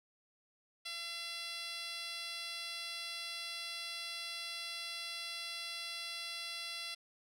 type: tone with band-pass filter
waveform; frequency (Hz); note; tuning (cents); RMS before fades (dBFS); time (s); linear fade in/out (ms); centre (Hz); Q
10% pulse; 680; F5; -46; -43; 0.85-6.95; 10; 5000; 1.3
effects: none